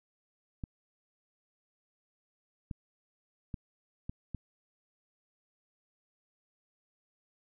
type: clicks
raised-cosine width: 5 ms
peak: -25 dBFS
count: 5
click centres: 0.638 / 2.712 / 3.542 / 4.095 / 4.347 s
effects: none